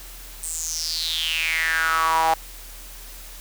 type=tone with high-pass filter sweep; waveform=sawtooth; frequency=161.9 Hz; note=E3; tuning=31 cents flat; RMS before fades=-23 dBFS; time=0.43-2.34 s; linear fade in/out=5 ms; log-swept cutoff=8700 to 780 Hz; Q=7; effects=added 40 Hz sine -40 dBFS peak until 3.4 s + white hiss -42 dBFS RMS until 3.4 s

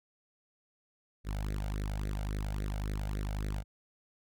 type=tone with flanger; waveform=sawtooth; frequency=51 Hz; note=G#1; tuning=31 cents flat; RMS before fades=-35 dBFS; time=1.24-3.64 s; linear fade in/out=50 ms; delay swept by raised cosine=0.48 to 1.41 ms; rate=3.6 Hz; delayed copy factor=+0.9; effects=none

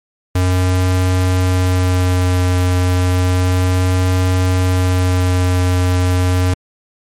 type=tone with vibrato; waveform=square; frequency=91.2 Hz; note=F#2; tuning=24 cents flat; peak=-12 dBFS; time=0.35-6.54 s; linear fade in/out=5 ms; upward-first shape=sine; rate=0.32 Hz; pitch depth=13 cents each way; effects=MP3 64 kbps

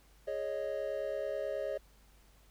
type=chord; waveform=triangle; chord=Ab suspended fourth; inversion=none; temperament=just; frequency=415.3 / 553.7 / 623 Hz; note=Ab4 / Db5 / Eb5; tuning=0 / -2 / +2 cents; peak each=-39 / -35 / -36 dBFS; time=0.27-1.78 s; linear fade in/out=10 ms; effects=added 50 Hz sine -61 dBFS peak until 2.5 s + pink hiss -66 dBFS RMS until 2.5 s

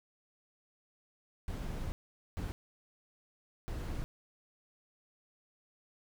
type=noise bursts at uneven times; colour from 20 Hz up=brown; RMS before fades=-38 dBFS; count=3; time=1.48-1.92 / 2.37-2.52 / 3.68-4.04 s; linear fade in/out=0 ms; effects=none

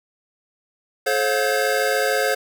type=tone cluster; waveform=square; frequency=430.3 / 537 / 711 / 1557 / 1687 Hz; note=A4 / C5 / F5 / G6 / G#6; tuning=-39 / +45 / +31 / -12 / +27 cents; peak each=-25 / -23 / -26 / -26 / -31 dBFS; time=1.06-2.35 s; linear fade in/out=10 ms; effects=none

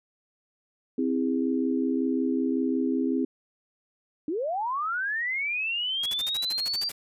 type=chord; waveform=sine; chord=C augmented; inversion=none; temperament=just; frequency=261.6 / 327 / 408.8 Hz; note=C4 / E4 / G#4; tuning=0 / -14 / -27 cents; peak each=-25 / -29 / -31 dBFS; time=0.98-3.25 s; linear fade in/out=5 ms
type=linear sweep; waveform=sine; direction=up; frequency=283.3 to 4740 Hz; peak=-26 dBFS; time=4.28-6.89 s; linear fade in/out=2 ms
type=noise bursts; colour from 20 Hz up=white; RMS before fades=-36 dBFS; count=12; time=6.03-6.919 s; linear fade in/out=5 ms; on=31 ms; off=47 ms
effects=resampled to 32000 Hz

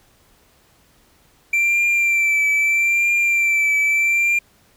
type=tone with vibrato; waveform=triangle; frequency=2349 Hz; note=D7; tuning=in tune; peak=-13 dBFS; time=1.53-4.39 s; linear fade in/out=5 ms; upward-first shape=triangle; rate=0.78 Hz; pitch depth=37 cents each way; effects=pink hiss -56 dBFS RMS until 4.76 s

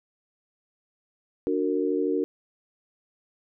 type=chord; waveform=sine; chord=D augmented; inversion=none; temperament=just; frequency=293.7 / 367.1 / 458.9 Hz; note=D4 / F#4 / A#4; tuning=0 / -14 / -27 cents; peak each=-27 dBFS; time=1.47-2.24 s; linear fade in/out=0 ms; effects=none

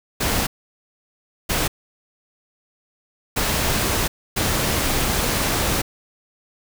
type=noise bursts at uneven times; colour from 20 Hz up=pink; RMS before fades=-21 dBFS; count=4; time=0.2-0.47 / 1.49-1.68 / 3.36-4.08 / 4.36-5.82 s; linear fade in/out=10 ms; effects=none

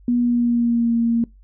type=tone with pitch glide; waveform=sine; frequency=242.2 to 232.3 Hz; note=B3 to A#3; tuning=-34 to -6 cents; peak=-15 dBFS; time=0.08-1.24 s; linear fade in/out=2 ms; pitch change=-72 cents; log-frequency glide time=0.18-0.94 s; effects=noise-tail reverb RT60 0.2 s tail -24 dB re dry + added 48 Hz sine -45 dBFS peak until 1.43 s

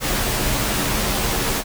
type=noise with comb filter; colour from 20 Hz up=pink; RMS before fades=-21 dBFS; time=0-1.64 s; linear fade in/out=50 ms; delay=12 ms; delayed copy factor=-0.6; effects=none

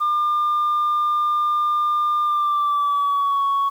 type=tone with pitch glide; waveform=sine; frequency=1200 to 1113.2 Hz; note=D6 to C#6; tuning=+37 to +7 cents; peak=-15 dBFS; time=0-3.7 s; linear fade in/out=20 ms; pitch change=-130 cents; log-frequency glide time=2.25-3.43 s; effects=tanh soft clip ceiling -15 dBFS + 8-bit

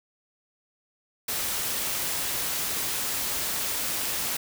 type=noise; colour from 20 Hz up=white; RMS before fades=-29 dBFS; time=1.28-4.37 s; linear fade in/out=5 ms; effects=none

